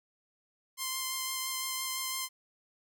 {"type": "tone with vibrato", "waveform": "5% pulse", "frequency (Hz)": 1046.5, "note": "C6", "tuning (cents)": 0, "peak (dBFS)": -21, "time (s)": [0.77, 2.29], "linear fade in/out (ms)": 50, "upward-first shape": "sine", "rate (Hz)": 5.9, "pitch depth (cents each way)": 13, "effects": []}